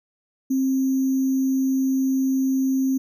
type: tone with sample-and-hold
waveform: sine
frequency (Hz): 265.4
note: C4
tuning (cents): +25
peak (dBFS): -18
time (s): 0.5-2.98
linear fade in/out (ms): 10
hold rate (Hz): 6300
effects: none